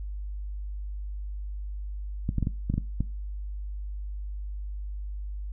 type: clicks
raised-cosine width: 5 ms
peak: -14 dBFS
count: 8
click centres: 2.291 / 2.383 / 2.427 / 2.471 / 2.7 / 2.74 / 2.78 / 3.006 s
effects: noise-tail reverb RT60 0.3 s tail -19 dB re dry + added 50 Hz sine -32 dBFS peak until 5.52 s